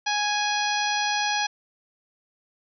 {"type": "harmonic tone", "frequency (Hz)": 830.6, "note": "G#5", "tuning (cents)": 0, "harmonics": [1, 2, 3, 4, 5, 6, 7], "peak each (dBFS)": [-26, -29, -31, -32, -33, -34, -34], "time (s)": [0.06, 1.47], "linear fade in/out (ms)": 10, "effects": []}